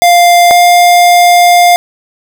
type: tone pair in turn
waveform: square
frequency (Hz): 698.5 / 703.8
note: F5 / F5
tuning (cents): 0 / +13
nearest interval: unison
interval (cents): 13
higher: second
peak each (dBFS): -3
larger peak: neither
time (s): 0.02-0.51 / 0.51-1.76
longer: second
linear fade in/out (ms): 0
effects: none